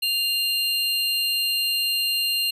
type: tone pair together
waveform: square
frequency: 2794 / 4186 Hz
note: F7 / C8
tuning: 0 / 0 cents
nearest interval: perfect fifth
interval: 700 cents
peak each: -24 / -25 dBFS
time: 0.02-2.51 s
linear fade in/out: 10 ms
effects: resampled to 32000 Hz